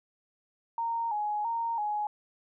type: tone with vibrato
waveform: sine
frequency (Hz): 880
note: A5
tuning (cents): 0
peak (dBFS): -28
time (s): 0.78-2.07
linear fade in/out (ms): 2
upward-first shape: square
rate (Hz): 1.5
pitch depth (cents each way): 85
effects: none